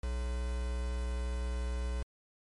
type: tone with quantisation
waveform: triangle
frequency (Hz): 61.1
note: B1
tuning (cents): -18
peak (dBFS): -30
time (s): 0.03-2.03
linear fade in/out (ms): 5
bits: 7
effects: MP3 48 kbps